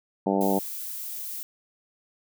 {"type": "harmonic tone", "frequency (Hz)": 97.7, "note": "G2", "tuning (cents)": -5, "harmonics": [2, 3, 4, 5, 6, 7, 8, 9], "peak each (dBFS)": [-26, -28, -29, -30, -31, -31, -32, -33], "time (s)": [0.26, 0.59], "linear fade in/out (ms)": 5}
{"type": "noise", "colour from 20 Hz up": "violet", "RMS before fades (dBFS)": -35, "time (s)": [0.41, 1.43], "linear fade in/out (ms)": 0}
{"effects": []}